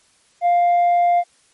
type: tone with tanh clipping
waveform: sine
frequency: 700 Hz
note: F5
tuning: 4 cents sharp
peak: -13 dBFS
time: 0.41-1.24 s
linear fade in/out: 50 ms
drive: 2 dB
effects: white hiss -57 dBFS RMS until 1.53 s + MP3 48 kbps